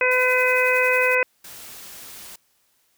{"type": "harmonic tone", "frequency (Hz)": 505, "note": "B4", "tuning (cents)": 39, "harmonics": [1, 2, 3, 4, 5], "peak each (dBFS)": [-21, -27, -24, -23, -21], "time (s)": [0.01, 1.23], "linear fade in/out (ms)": 2}
{"type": "noise with tremolo", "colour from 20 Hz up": "blue", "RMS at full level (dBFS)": -37, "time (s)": [0.11, 1.15], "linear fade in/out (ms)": 2, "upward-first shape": "sine", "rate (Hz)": 11, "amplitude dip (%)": 60}
{"type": "noise", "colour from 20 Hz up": "white", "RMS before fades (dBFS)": -40, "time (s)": [1.44, 2.36], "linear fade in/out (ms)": 5}
{"effects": ["white hiss -65 dBFS RMS until 2.97 s"]}